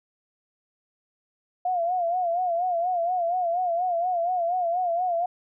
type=tone with vibrato; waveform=sine; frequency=704 Hz; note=F5; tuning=14 cents sharp; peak=-22 dBFS; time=1.65-5.26 s; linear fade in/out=5 ms; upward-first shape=sine; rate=4.2 Hz; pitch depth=87 cents each way; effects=none

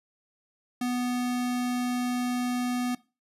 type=tone; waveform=square; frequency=246.9 Hz; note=B3; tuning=in tune; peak=-27 dBFS; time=0.81-2.95 s; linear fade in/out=5 ms; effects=noise-tail reverb RT60 0.3 s tail -20 dB re dry + resampled to 32000 Hz

